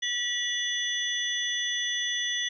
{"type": "tone cluster", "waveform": "sine", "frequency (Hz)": [1940, 2922, 3443, 6030], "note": ["B6", "F#7", "A7", "F#8"], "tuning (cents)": [-31, -22, -38, 32], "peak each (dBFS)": [-31, -36, -30, -36], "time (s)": [0.02, 2.49], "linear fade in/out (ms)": 10, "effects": []}